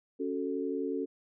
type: chord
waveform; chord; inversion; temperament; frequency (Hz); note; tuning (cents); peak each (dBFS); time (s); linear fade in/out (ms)
sine; F# minor; second; equal with one note detuned; 277.2 / 370 / 441.3; C#4 / F#4 / A4; 0 / 0 / +5; -34 / -36 / -35; 0.19-1.06; 20
effects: none